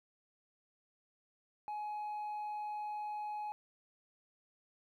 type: tone with hard clipping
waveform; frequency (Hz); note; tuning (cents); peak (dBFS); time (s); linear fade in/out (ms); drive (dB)
triangle; 841; G#5; +22; -37; 1.68-3.52; 0; 1
effects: none